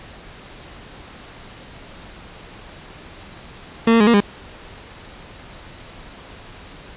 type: tone with pitch steps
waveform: 30% pulse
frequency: 228.2 / 229.6 / 208.3 / 235.1 / 203.1 Hz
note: A#3 / A#3 / G#3 / A#3 / G#3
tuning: -37 / -26 / +5 / +15 / -38 cents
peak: -8 dBFS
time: 3.87-4.205 s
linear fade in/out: 5 ms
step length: 67 ms
effects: pink hiss -40 dBFS RMS until 6.96 s + resampled to 8000 Hz